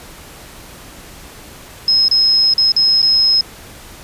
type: tone with dropouts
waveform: sine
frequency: 5140 Hz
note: E8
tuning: 45 cents flat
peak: -9 dBFS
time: 1.88-3.41 s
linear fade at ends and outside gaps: 2 ms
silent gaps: 2.083-2.112 / 2.538-2.58 / 2.72-2.764 / 3.019-3.027 s
effects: pink hiss -37 dBFS RMS until 4.03 s + resampled to 32000 Hz